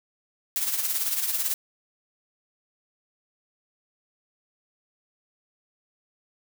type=noise with tremolo; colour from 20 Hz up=blue; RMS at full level=-24 dBFS; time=0.56-1.54 s; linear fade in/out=0 ms; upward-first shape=triangle; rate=18 Hz; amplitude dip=65%; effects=none